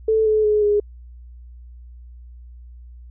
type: tone with pitch steps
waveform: sine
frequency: 439.9 / 431.1 / 422.5 / 414 Hz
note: A4 / A4 / G#4 / G#4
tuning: 0 / -35 / +30 / -5 cents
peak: -14 dBFS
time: 0.08-0.8 s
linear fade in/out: 5 ms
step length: 180 ms
effects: added 60 Hz sine -38 dBFS peak until 3.1 s